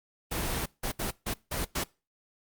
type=noise bursts at uneven times; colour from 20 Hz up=pink; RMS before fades=-31 dBFS; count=6; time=0.31-0.66 / 0.83-0.92 / 0.99-1.11 / 1.26-1.34 / 1.51-1.65 / 1.75-1.84 s; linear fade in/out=10 ms; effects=noise-tail reverb RT60 0.3 s tail -23 dB re dry + Opus 24 kbps